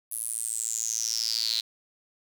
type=tone with high-pass filter sweep; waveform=sawtooth; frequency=113.2 Hz; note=A2; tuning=50 cents sharp; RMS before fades=-30 dBFS; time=0.11-1.61 s; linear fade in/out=10 ms; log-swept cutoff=11000 to 4000 Hz; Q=9.8; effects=none